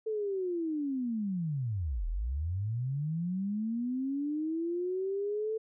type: linear two-way sweep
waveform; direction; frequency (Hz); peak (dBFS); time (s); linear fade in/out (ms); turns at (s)
sine; down then up; 444.6 to 37.21 to 444.6; -30; 0.06-5.58; 10; 2.07
effects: none